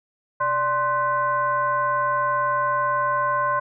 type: tone with frequency modulation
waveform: sine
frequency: 1047 Hz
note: C6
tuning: 1 cent sharp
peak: -19 dBFS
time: 0.4-3.6 s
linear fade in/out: 10 ms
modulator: 460 Hz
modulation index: 0.84
effects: none